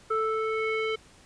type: tone with low-pass filter sweep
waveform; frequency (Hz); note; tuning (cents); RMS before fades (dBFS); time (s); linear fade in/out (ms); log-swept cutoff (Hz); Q
square; 440; A4; 0; -28; 0.1-0.96; 10; 1300 to 2800; 3.8
effects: pink hiss -55 dBFS RMS until 1.25 s + resampled to 22050 Hz